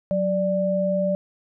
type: tone pair together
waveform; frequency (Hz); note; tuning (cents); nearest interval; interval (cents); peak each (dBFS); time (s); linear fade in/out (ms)
sine; 185.4 / 588.6; F#3 / D5; +4 / +4; octave + minor sixth; 2000; -24 / -21; 0.11-1.15; 0
effects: none